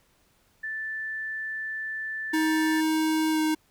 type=tone; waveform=sine; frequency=1760 Hz; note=A6; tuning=in tune; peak=-30 dBFS; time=0.63-2.81 s; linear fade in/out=10 ms
type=tone with pitch glide; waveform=square; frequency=315.1 to 312 Hz; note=D#4 to D#4; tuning=+22 to +5 cents; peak=-23 dBFS; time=2.33-3.55 s; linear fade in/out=10 ms; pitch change=-17 cents; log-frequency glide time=3.31-3.39 s
effects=pink hiss -65 dBFS RMS until 3.7 s